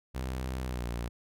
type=tone with pitch glide; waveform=sawtooth; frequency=64.2 to 59.21 Hz; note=C2 to A#1; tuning=-32 to +28 cents; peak=-29 dBFS; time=0.14-1.09 s; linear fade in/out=20 ms; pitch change=-140 cents; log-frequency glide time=0.65-0.86 s; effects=none

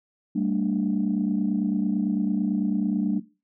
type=chord; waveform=sine; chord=G suspended second; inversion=none; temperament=equal with one note detuned; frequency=196 / 225.1 / 293.7 Hz; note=G3 / A3 / D4; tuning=0 / +40 / 0 cents; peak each=-25 / -25 / -26 dBFS; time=0.35-3.2 s; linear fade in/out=10 ms; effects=noise-tail reverb RT60 0.3 s tail -19 dB re dry + tanh soft clip ceiling -14 dBFS

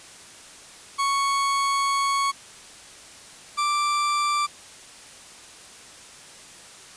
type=tone pair in turn; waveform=40% pulse; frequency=1108.7 / 1174.6 Hz; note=C#6 / D6; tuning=0 / 0 cents; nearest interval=minor second; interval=100 cents; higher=second; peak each=-20 dBFS; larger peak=neither; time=0.98-2.32 / 3.57-4.47 s; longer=first; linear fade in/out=20 ms; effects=white hiss -45 dBFS RMS until 6.96 s + resampled to 22050 Hz

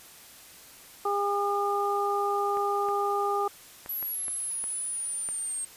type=harmonic tone; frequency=404.6 Hz; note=G#4; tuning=45 cents flat; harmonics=1 / 2 / 3; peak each=-29 / -29 / -29 dBFS; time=1.05-3.48 s; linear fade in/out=5 ms
type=clicks; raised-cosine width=0.5 ms; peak=-27 dBFS; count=7; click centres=2.571 / 2.887 / 3.861 / 4.027 / 4.282 / 4.64 / 5.289 s
type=exponential sweep; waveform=sine; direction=down; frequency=11840 to 8460 Hz; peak=-30 dBFS; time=3.89-5.65 s; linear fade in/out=5 ms
effects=white hiss -50 dBFS RMS until 5.76 s + resampled to 32000 Hz

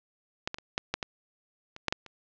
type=clicks; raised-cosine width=0.2 ms; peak=-12 / -16 / -24 / -10 / -10 / -14 / -25 / -8 / -9 / -28 dBFS; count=10; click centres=0.475 / 0.544 / 0.585 / 0.779 / 0.94 / 1.028 / 1.764 / 1.883 / 1.925 / 2.063 s; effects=low-pass 5000 Hz 12 dB/octave

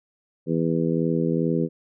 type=harmonic tone; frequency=82.41 Hz; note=E2; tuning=in tune; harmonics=2 / 3 / 4 / 5 / 6; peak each=-24 / -26 / -27 / -28 / -29 dBFS; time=0.46-1.69 s; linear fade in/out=50 ms; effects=none

